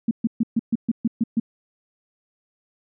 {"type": "tone bursts", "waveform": "sine", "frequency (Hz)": 228.2, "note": "A#3", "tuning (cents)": -37, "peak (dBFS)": -16, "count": 9, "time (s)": [0.08, 1.399], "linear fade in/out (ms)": 5, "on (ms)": 31, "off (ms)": 130, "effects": []}